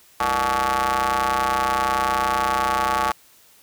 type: ring-modulated tone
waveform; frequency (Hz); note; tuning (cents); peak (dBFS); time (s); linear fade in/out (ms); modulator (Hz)
sawtooth; 130.81; C3; 0; -12; 0.2-3.12; 5; 996
effects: white hiss -53 dBFS RMS until 3.62 s